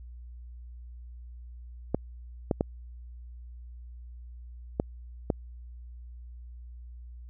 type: clicks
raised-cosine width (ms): 2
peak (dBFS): -11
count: 5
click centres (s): 1.946 / 2.512 / 2.609 / 4.799 / 5.302
effects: added 60 Hz sine -42 dBFS peak until 7.29 s